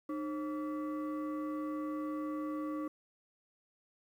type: tone with frequency modulation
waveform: sine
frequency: 304 Hz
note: D#4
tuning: 40 cents flat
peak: -34 dBFS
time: 0.09-2.88 s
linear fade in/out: 5 ms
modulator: 842 Hz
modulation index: 0.68
effects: tanh soft clip ceiling -30 dBFS + 11-bit